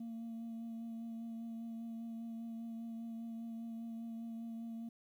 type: tone with vibrato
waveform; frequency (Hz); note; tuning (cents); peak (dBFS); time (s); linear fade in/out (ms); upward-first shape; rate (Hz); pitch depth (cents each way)
sine; 228.8; A#3; -32; -39; 0-4.89; 5; triangle; 5; 20
effects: tanh soft clip ceiling -41 dBFS + 12-bit